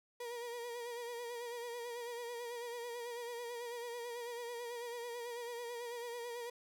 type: tone with vibrato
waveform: 35% pulse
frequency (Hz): 476.1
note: A#4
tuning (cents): +37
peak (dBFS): -40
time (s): 0.2-6.5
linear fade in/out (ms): 5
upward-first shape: sine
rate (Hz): 9.1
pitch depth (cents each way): 44
effects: none